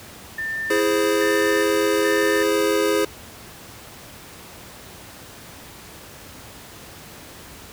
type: tone with tremolo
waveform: sine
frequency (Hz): 1790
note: A6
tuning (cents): +29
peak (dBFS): -24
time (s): 0.38-2.43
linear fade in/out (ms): 5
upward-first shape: square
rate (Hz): 1.2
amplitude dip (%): 65
type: chord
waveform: square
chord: E augmented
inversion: none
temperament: equal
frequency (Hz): 329.6 / 415.3 / 523.3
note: E4 / G#4 / B#4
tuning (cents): 0 / 0 / 0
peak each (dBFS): -24 / -21 / -24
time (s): 0.7-3.05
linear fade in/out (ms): 5
effects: pink hiss -41 dBFS RMS until 7.72 s + high-pass 60 Hz 12 dB/octave